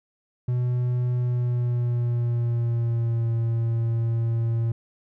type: tone with pitch glide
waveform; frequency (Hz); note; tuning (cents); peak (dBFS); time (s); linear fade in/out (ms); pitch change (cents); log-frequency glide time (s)
triangle; 123.47 to 115.2; B2 to A#2; 0 to -20; -19; 0.48-4.72; 5; -120; 1.14-3.32
effects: none